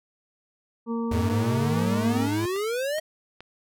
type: harmonic tone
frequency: 231.1 Hz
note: A#3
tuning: 15 cents flat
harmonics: 1 / 2 / 4 / 5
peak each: -26 / -32 / -38 / -40 dBFS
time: 0.86-2.29 s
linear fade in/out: 50 ms
type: tone with pitch glide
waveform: 40% pulse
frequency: 105.7 to 104.91 Hz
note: G#2 to G#2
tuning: +31 to +18 cents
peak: -27 dBFS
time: 1.11-2.46 s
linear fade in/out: 5 ms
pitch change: -13 cents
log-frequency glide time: 1.82-2.23 s
type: exponential sweep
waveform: square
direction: up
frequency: 78.6 to 640 Hz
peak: -26 dBFS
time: 1.11-3 s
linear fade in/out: 10 ms
type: click train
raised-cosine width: 0.3 ms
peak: -26 dBFS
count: 4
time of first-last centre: 2.14-3.406 s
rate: 2.37 Hz
effects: none